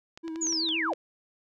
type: clicks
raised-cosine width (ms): 0.2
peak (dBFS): -26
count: 7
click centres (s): 0.175 / 0.28 / 0.359 / 0.469 / 0.526 / 0.689 / 0.934
type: tone with vibrato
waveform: triangle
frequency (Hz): 324.6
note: E4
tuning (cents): -27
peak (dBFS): -31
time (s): 0.23-0.94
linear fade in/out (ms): 20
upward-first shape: sine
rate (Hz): 7.8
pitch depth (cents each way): 35
type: linear sweep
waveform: sine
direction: down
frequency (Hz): 7040 to 403.2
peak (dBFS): -26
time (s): 0.41-0.94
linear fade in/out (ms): 10
effects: none